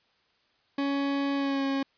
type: tone with pitch glide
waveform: 40% pulse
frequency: 279.1 to 273 Hz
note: C#4 to C#4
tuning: +12 to -26 cents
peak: -25 dBFS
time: 0.78-1.83 s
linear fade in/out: 5 ms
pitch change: -38 cents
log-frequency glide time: 1.35-1.64 s
effects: white hiss -68 dBFS RMS until 1.97 s + resampled to 11025 Hz